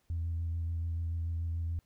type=tone with vibrato; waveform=sine; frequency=83.4 Hz; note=E2; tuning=21 cents sharp; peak=-30 dBFS; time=0.1-1.79 s; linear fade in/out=0 ms; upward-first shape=sine; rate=6.9 Hz; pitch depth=18 cents each way; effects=tanh soft clip ceiling -28 dBFS + pink hiss -74 dBFS RMS until 1.85 s